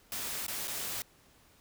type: noise with dropouts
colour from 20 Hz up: white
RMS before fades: -37 dBFS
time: 0.12-1.02 s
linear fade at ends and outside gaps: 1 ms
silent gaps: 0.466-0.481 / 0.674-0.679 s
effects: pink hiss -63 dBFS RMS until 1.6 s